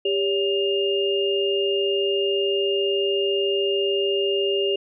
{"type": "tone cluster", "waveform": "sine", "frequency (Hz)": [396.8, 563, 2821], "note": ["G4", "C#5", "F7"], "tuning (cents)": [21, 27, 17], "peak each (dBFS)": [-21, -29, -25], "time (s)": [0.05, 4.76], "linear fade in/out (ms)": 5, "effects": []}